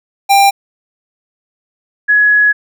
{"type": "tone pair in turn", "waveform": ["square", "sine"], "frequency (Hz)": [794, 1682.4], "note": ["G5", "G#6"], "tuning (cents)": [22, 22], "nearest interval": "octave + minor second", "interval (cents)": 1300, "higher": "second", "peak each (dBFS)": [-6, -6], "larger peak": "neither", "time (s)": [[0.29, 0.51], [2.08, 2.53]], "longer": "second", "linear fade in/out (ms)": 20, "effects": []}